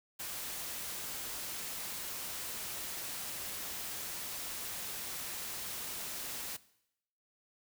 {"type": "noise", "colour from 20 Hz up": "white", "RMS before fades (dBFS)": -41, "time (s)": [0.19, 6.57], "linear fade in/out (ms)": 10, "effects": ["noise-tail reverb RT60 0.8 s tail -19 dB re dry"]}